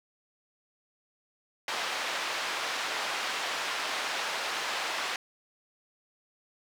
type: band-pass noise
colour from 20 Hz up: pink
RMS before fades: -33 dBFS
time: 1.68-5.16 s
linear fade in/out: 2 ms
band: 820 to 4600 Hz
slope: 12 dB/octave
effects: none